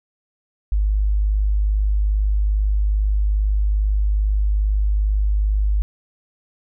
sine tone, 51.2 Hz, G#1, 24 cents flat, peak -15 dBFS, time 0.72-5.82 s, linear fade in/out 0 ms, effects none

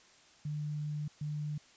sine tone bursts at uneven times, 149.5 Hz, D3, 31 cents sharp, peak -34 dBFS, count 2, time 0.45-1.08 / 1.21-1.58 s, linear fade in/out 5 ms, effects white hiss -61 dBFS RMS until 1.76 s + resampled to 16000 Hz

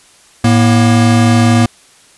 square tone pair together, 110 / 237.2 Hz, A2 / A#3, 0 / +30 cents, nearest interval octave + minor second, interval 1330 cents, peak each -10 dBFS, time 0.44-1.66 s, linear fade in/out 5 ms, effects white hiss -45 dBFS RMS until 2.17 s + resampled to 24000 Hz

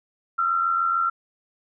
sine tone pair together, 1276.2 / 1363 Hz, D#6 / F6, +44 / -43 cents, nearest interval minor second, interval 113 cents, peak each -28 / -20 dBFS, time 0.38-1.1 s, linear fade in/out 10 ms, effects none

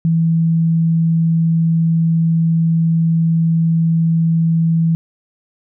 sine tone, 164.3 Hz, E3, 5 cents flat, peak -11 dBFS, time 0.05-4.95 s, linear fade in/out 0 ms, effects none

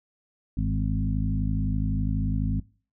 harmonic tone with a mistuned harmonic, 51.91 Hz, G#1, in tune, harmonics 1 / 2 / 3 / 4 / 5, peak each -26 / -29 / -31 / -32 / -33 dBFS, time 0.57-2.6 s, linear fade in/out 5 ms, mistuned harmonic 3, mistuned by +36 cents, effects noise-tail reverb RT60 0.4 s tail -22 dB re dry

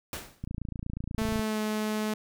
pink noise with exponential decay, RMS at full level -33 dBFS, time 0.13-0.45 s, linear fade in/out 1 ms, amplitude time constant 69 ms
click train, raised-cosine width 5 ms, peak -22 dBFS, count 28, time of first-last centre 0.44-1.394 s, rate 28.3 Hz
sawtooth tone with pitch glide, 220 to 214.5 Hz, A3 to A3, 0 to -44 cents, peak -24 dBFS, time 1.18-2.14 s, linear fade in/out 5 ms, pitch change -44 cents, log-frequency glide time 1.32-1.6 s
effects none

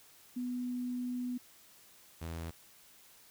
sine / sawtooth tone pair in turn, 247.6 / 82.63 Hz, B3 / E2, +5 / +5 cents, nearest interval octave + perfect fifth, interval 1900 cents, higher first, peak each -34 / -35 dBFS, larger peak first, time 0.36-1.38 / 2.21-2.51 s, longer first, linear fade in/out 10 ms, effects white hiss -60 dBFS RMS until 3.3 s

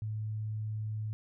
sine tone, 107.9 Hz, A2, 33 cents flat, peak -33 dBFS, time 0.02-1.13 s, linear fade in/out 0 ms, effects none

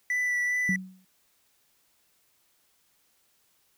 triangle tone with vibrato, 1974 Hz, B6, 1 cent flat, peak -23 dBFS, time 0.1-0.76 s, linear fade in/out 2 ms, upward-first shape sine, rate 2.5 Hz, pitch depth 14 cents each way
sine tone with exponential decay, 187 Hz, F#3, 19 cents sharp, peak -23 dBFS, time 0.69-1.05 s, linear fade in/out 2 ms, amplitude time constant 78 ms
effects white hiss -68 dBFS RMS until 3.77 s

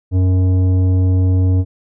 triangle tone with tanh clipping, 92.5 Hz, F#2, in tune, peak -12 dBFS, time 0.11-1.65 s, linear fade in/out 50 ms, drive 15 dB, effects none

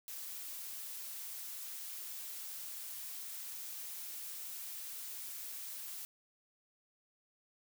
blue noise, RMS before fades -45 dBFS, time 0.08-6.05 s, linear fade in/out 0 ms, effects none

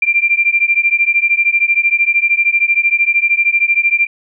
sine beating tone pair, 2367 / 2380 Hz, D7 / D7, +13 / +22 cents, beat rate 13 Hz, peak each -13 dBFS, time 0.02-4.07 s, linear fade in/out 5 ms, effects none

